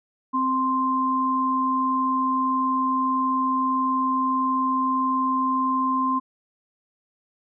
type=tone pair together; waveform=sine; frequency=261.6 / 1046.4 Hz; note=C4 / C6; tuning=0 / 0 cents; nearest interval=2 octaves; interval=2400 cents; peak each=-25 / -21 dBFS; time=0.33-6.2 s; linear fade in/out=20 ms; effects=none